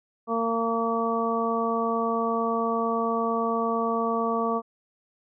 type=harmonic tone; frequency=228.9 Hz; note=A#3; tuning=31 cents flat; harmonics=1 / 2 / 3 / 4 / 5; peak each=-29 / -28 / -30 / -34 / -28 dBFS; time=0.27-4.62 s; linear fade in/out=50 ms; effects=none